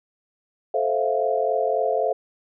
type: chord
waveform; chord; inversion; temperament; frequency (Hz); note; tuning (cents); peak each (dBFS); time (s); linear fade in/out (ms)
sine; F major seventh; first; just; 436.5 / 523.8 / 654.8 / 698.5; A4 / C5 / E5 / F5; -14 / +2 / -12 / 0; -25; 0.74-2.13; 5
effects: none